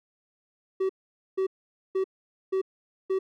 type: tone bursts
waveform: triangle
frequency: 381.1 Hz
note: G4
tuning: 49 cents flat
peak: -21 dBFS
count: 5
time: 0.8-3.19 s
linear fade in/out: 10 ms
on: 94 ms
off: 480 ms
effects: none